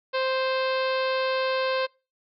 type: harmonic tone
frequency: 523.3 Hz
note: C5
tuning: in tune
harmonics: 1 / 2 / 3 / 4 / 5 / 6 / 7 / 8 / 9 / 10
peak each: -25 / -30 / -33 / -39 / -35 / -40 / -40 / -38 / -43 / -51 dBFS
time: 0.13-1.87 s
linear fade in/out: 20 ms
effects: noise-tail reverb RT60 0.3 s tail -25 dB re dry